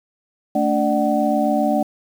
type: tone cluster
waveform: sine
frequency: 221.6 / 289 / 596 / 752 Hz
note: A3 / D4 / D5 / F#5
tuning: +13 / -28 / +25 / +28 cents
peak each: -21 dBFS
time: 0.55-1.83 s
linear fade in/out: 5 ms
effects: 7-bit